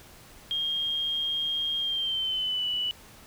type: tone with pitch glide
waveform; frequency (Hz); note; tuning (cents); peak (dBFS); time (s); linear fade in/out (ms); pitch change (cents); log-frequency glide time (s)
sine; 3228 to 2960; G#7 to F#7; -50 to 0; -26; 0.51-2.91; 0; -150; 1.79-2.67
effects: pink hiss -51 dBFS RMS until 3.26 s